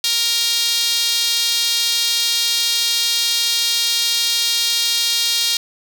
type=tone with high-pass filter; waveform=sawtooth; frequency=466.2 Hz; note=A#4; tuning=in tune; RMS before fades=-18 dBFS; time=0.04-5.57 s; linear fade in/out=2 ms; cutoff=3900 Hz; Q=2.8; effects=none